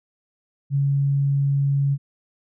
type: tone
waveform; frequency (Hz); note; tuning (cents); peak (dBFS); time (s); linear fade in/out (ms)
sine; 139.8; C#3; +15; -17; 0.7-1.98; 50
effects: none